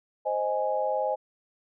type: chord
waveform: sine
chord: Ab major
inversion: first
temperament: equal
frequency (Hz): 523.3 / 622.3 / 830.6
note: C5 / Eb5 / Ab5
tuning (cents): 0 / 0 / 0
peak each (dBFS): -29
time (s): 0.25-1.16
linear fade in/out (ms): 20
effects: none